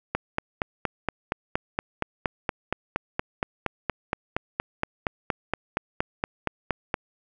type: click train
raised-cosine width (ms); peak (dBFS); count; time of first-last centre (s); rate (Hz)
0.5; -9; 30; 0.15-6.942; 4.27
effects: none